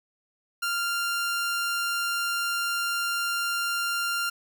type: tone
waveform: sawtooth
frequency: 1392 Hz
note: F6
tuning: 6 cents flat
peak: -22 dBFS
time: 0.62-4.3 s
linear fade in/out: 10 ms
effects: 10-bit